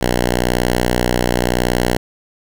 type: tone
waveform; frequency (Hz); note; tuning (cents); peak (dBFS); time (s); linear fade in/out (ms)
5% pulse; 60.9; B1; -24; -3; 0.01-1.97; 5
effects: none